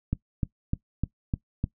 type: click train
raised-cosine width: 5 ms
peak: -13 dBFS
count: 6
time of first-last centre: 0.13-1.641 s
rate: 3.31 Hz
effects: noise-tail reverb RT60 0.1 s tail -19 dB re dry